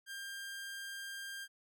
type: tone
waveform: sawtooth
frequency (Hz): 1597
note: G6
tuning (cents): +32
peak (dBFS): -39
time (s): 0.06-1.48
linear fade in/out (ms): 50
effects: none